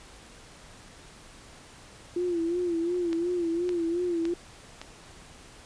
sine tone with vibrato, 344.3 Hz, F4, 25 cents flat, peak -25 dBFS, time 2.16-4.34 s, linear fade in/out 5 ms, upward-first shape sine, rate 2.8 Hz, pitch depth 73 cents each way
click train, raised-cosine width 0.2 ms, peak -21 dBFS, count 4, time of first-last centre 3.13-4.815 s, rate 1.78 Hz
effects pink hiss -50 dBFS RMS until 5.65 s + resampled to 22050 Hz

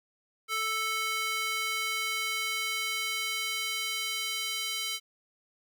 square tone with high-pass filter sweep, 440 Hz, A4, in tune, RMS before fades -32 dBFS, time 0.48-5 s, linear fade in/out 50 ms, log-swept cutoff 1600 to 3000 Hz, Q 1.6, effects none

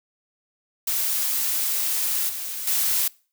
blue noise with level steps, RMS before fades -24 / -31 / -22 dBFS, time 0.87-3.08 s, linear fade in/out 5 ms, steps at 2.29 / 2.67 s, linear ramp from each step 5 ms, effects noise-tail reverb RT60 0.4 s tail -24 dB re dry

